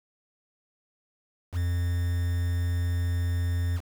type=tone with quantisation; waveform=triangle; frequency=87.31 Hz; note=F2; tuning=in tune; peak=-22 dBFS; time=1.52-3.81 s; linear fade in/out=50 ms; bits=7; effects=none